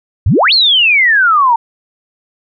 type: exponential two-way sweep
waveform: sine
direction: up then down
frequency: 73.42 to 4435 to 896 Hz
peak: -6 dBFS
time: 0.26-1.56 s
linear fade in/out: 5 ms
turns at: 0.53 s
effects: none